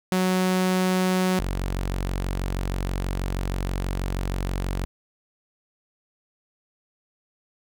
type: tone pair in turn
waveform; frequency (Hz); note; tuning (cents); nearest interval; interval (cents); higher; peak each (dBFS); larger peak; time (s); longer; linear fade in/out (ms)
sawtooth; 185 / 46.25; F#3 / F#1; 0 / 0; 2 octaves; 2400; first; -16 / -21; first; 0.12-1.39 / 1.39-4.85; second; 0
effects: none